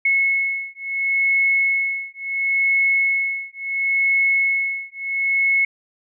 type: beating tone pair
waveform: sine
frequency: 2188 / 2188.72 Hz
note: C#7 / C#7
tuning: -23 / -23 cents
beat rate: 0.72 Hz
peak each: -20 dBFS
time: 0.05-5.65 s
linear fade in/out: 5 ms
effects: none